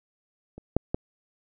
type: clicks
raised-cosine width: 2 ms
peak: -28 / -7 / -12 dBFS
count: 3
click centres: 0.58 / 0.766 / 0.945 s
effects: none